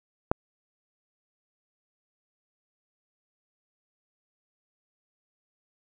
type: click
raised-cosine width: 1 ms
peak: -7 dBFS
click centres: 0.315 s
effects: none